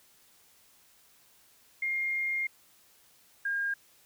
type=tone pair in turn; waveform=sine; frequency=2124 / 1615.7 Hz; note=C7 / G#6; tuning=+25 / -48 cents; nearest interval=perfect fourth; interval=473 cents; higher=first; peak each=-28 dBFS; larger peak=neither; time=1.82-2.47 / 3.45-3.74 s; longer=first; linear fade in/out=5 ms; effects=white hiss -62 dBFS RMS until 4.05 s